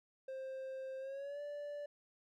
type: tone with pitch glide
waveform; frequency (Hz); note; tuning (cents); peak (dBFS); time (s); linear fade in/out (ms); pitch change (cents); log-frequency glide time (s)
triangle; 528 to 582.5; C5 to D5; +16 to -14; -40; 0.28-1.86; 5; +170; 0.99-1.41
effects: none